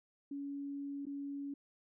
sine tone with dropouts, 281.5 Hz, C#4, 27 cents sharp, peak -39 dBFS, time 0.31-1.54 s, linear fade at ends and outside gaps 5 ms, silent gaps 1.055-1.066 s, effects none

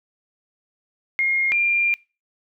sine tone pair in turn, 2138 / 2391 Hz, C7 / D7, +37 / +30 cents, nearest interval major second, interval 193 cents, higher second, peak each -17 dBFS, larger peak neither, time 1.19-1.52 / 1.52-1.94 s, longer second, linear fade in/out 0 ms, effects noise-tail reverb RT60 0.3 s tail -23 dB re dry

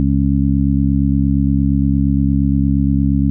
harmonic tone, 68.6 Hz, C#2, 17 cents flat, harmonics 1 / 2 / 3 / 4, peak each -17 / -17 / -17 / -17 dBFS, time 0-3.3 s, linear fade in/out 0 ms, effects none

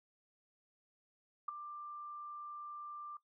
sine tone with ADSR envelope, 1185 Hz, D6, 15 cents sharp, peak -32 dBFS, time 1.48-3.17 s, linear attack 7 ms, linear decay 8 ms, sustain -12 dB, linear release 4 ms, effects noise-tail reverb RT60 0.1 s tail -17 dB re dry

